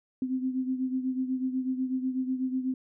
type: beating tone pair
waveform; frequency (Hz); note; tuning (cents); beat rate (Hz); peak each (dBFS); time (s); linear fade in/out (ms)
sine; 257.1 / 265.2; C4 / C4; -30 / +23; 8.1; -28 / -34; 0.22-2.74; 2
effects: none